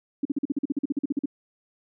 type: tone bursts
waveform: sine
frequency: 282.1 Hz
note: C#4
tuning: 30 cents sharp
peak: -21 dBFS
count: 16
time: 0.23-1.258 s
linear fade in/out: 5 ms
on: 23 ms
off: 44 ms
effects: none